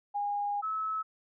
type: tone pair in turn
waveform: sine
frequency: 817 / 1296.9 Hz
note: G#5 / E6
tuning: -29 / -29 cents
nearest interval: minor sixth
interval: 800 cents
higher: second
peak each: -29 / -30 dBFS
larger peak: first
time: 0.14-0.62 / 0.62-1.03 s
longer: first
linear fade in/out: 20 ms
effects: none